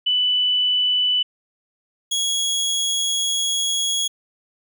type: tone pair in turn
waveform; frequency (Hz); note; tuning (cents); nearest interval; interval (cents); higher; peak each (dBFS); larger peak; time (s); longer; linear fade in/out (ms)
sine / 25% pulse; 2984 / 3329; F#7 / G#7; +14 / +3; major second; 189; second; -16; neither; 0.06-1.23 / 2.11-4.08; second; 10
effects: none